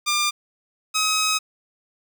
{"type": "tone pair in turn", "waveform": "10% pulse", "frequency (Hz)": [1197, 1270.8], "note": ["D6", "D#6"], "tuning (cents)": [33, 36], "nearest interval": "minor second", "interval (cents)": 103, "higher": "second", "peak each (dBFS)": -11, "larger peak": "neither", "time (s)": [[0.06, 0.31], [0.94, 1.39]], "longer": "second", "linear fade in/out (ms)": 20, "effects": []}